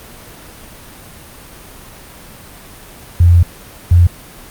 sine tone pair in turn, 86.5 / 87.05 Hz, F2 / F2, -16 / -5 cents, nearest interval unison, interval 11 cents, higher second, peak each -4 dBFS, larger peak neither, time 3.2-3.43 / 3.91-4.07 s, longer first, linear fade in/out 5 ms, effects pink hiss -36 dBFS RMS until 4.5 s + Opus 32 kbps

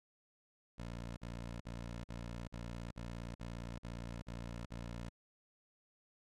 15% pulse tone bursts, 58.27 Hz, A#1, in tune, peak -37 dBFS, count 10, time 0.78-5.094 s, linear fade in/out 10 ms, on 390 ms, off 46 ms, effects low-pass 8000 Hz 12 dB/octave + AAC 48 kbps

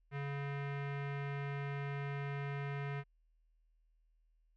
square tone with low-pass filter, 141 Hz, C#3, 30 cents sharp, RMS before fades -40 dBFS, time 0.11-3.04 s, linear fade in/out 50 ms, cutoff 2100 Hz, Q 2.6, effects added 40 Hz sine -69 dBFS peak until 4.56 s

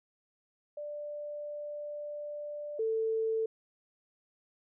sine tone pair in turn, 590 / 445 Hz, D5 / A4, +8 / +20 cents, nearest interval perfect fourth, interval 488 cents, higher first, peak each -37 / -28 dBFS, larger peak second, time 0.77-2.79 / 2.79-3.46 s, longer first, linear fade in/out 5 ms, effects none

